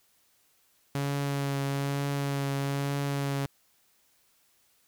sawtooth tone with vibrato, 140 Hz, C#3, 18 cents sharp, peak -24 dBFS, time 0.95-3.46 s, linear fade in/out 2 ms, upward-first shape triangle, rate 1.1 Hz, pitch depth 19 cents each way, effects white hiss -67 dBFS RMS until 4.87 s

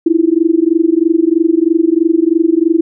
sine tone with amplitude modulation, 329.6 Hz, E4, in tune, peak -4 dBFS, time 0.06-2.81 s, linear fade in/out 5 ms, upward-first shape sine, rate 23.1 Hz, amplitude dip 95%, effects none

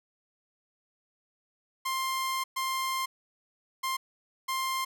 sawtooth tone bursts at uneven times, 1054 Hz, C6, 12 cents sharp, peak -25 dBFS, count 4, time 1.85-2.44 / 2.56-3.06 / 3.83-3.97 / 4.48-4.85 s, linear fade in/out 10 ms, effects none

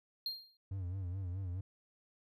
triangle tone with exponential decay, 4209 Hz, C8, 9 cents sharp, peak -32 dBFS, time 0.26-0.57 s, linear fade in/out 2 ms, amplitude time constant 67 ms
triangle tone with vibrato, 92.5 Hz, F#2, in tune, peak -35 dBFS, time 0.71-1.61 s, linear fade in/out 5 ms, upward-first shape sine, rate 4.7 Hz, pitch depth 100 cents each way
effects none

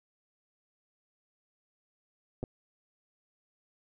clicks, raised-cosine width 2 ms, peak -23 dBFS, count 2, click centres 2.43 / 2.438 s, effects none

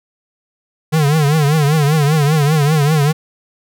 square tone with vibrato, 150 Hz, D3, 37 cents sharp, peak -11 dBFS, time 0.92-3.13 s, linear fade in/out 20 ms, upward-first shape triangle, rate 5.1 Hz, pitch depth 140 cents each way, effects none

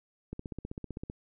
click train, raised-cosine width 3 ms, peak -25 dBFS, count 13, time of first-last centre 0.33-1.099 s, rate 15.6 Hz, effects none

